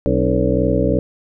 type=harmonic tone with a mistuned harmonic; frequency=62.6 Hz; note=B1; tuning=24 cents sharp; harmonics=1 / 2 / 3 / 4 / 5 / 7 / 8 / 9; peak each=-22 / -22 / -22 / -22 / -22 / -22 / -22 / -22 dBFS; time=0.06-0.99 s; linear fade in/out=0 ms; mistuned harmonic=4; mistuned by=+130 cents; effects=none